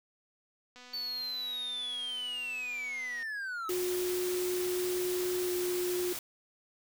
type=click train; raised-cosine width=0.2 ms; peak=-35 dBFS; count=613; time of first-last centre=0.76-3.228 s; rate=248 Hz
type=linear sweep; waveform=triangle; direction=down; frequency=4520 to 1268 Hz; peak=-33 dBFS; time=0.93-3.7 s; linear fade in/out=10 ms
type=noise; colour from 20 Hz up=white; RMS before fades=-39 dBFS; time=3.69-6.19 s; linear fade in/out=2 ms
type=tone with pitch glide; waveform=sine; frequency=361.6 to 358.3 Hz; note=F#4 to F4; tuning=-40 to +44 cents; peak=-30 dBFS; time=3.69-6.13 s; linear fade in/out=5 ms; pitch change=-16 cents; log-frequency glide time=5.45-5.54 s
effects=none